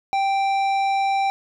triangle tone with tanh clipping, 784 Hz, G5, in tune, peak -20 dBFS, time 0.13-1.3 s, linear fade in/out 0 ms, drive 16 dB, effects none

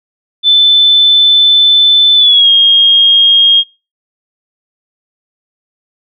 sine tone with pitch glide, 3520 to 3247 Hz, A7 to G#7, 0 to -40 cents, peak -3 dBFS, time 0.43-3.64 s, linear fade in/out 50 ms, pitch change -140 cents, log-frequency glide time 2.16-2.49 s, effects noise-tail reverb RT60 0.3 s tail -26 dB re dry

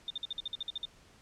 sine tone bursts, 3611 Hz, A7, 44 cents sharp, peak -33 dBFS, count 11, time 0.08-0.853 s, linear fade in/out 2 ms, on 23 ms, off 52 ms, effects pink hiss -60 dBFS RMS until 1.21 s + low-pass 8000 Hz 12 dB/octave

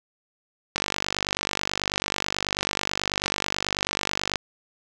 click train, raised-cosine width 0.2 ms, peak -6 dBFS, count 178, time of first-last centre 0.76-4.358 s, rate 49.2 Hz, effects none

